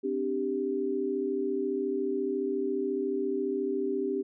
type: chord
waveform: sine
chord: C suspended second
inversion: none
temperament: equal with one note detuned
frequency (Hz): 259.4 / 293.7 / 392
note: C4 / D4 / G4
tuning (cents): -15 / 0 / 0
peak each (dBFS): -34 / -34 / -29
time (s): 0.03-4.23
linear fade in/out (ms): 20
effects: none